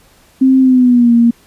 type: tone with pitch glide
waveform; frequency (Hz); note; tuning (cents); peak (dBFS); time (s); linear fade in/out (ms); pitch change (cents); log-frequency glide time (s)
sine; 263.1 to 234.4; C4 to A#3; +10 to +10; -5; 0.41-1.31; 10; -200; 0.6-1.13
effects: pink hiss -48 dBFS RMS until 1.46 s + resampled to 32000 Hz